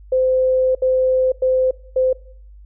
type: tone bursts at uneven times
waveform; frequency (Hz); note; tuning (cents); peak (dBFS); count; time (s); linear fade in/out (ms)
sine; 516; C5; -24; -13; 4; 0.12-0.75 / 0.82-1.32 / 1.42-1.71 / 1.96-2.13; 5
effects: noise-tail reverb RT60 0.6 s tail -21 dB re dry + added 50 Hz sine -39 dBFS peak until 2.65 s